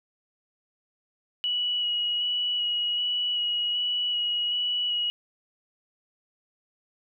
sine tone with vibrato, 2923 Hz, F#7, 22 cents flat, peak -24 dBFS, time 1.44-5.1 s, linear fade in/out 0 ms, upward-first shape square, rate 1.3 Hz, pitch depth 11 cents each way, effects none

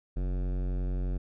sine tone with hard clipping, 45.72 Hz, F#1, 20 cents flat, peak -30 dBFS, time 0.16-1.18 s, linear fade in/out 10 ms, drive 17 dB, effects none

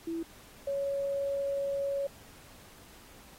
sine tone pair in turn, 331.2 / 557 Hz, E4 / C#5, +8 / +8 cents, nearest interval major sixth, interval 900 cents, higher second, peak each -32 / -29 dBFS, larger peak second, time 0.07-0.23 / 0.67-2.07 s, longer second, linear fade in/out 5 ms, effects pink hiss -55 dBFS RMS until 3.38 s + AAC 48 kbps

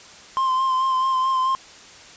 triangle tone with vibrato, 1046.5 Hz, C6, in tune, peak -16 dBFS, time 0.37-1.55 s, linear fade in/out 0 ms, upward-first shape sine, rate 4.6 Hz, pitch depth 26 cents each way, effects white hiss -44 dBFS RMS until 2.16 s + resampled to 16000 Hz

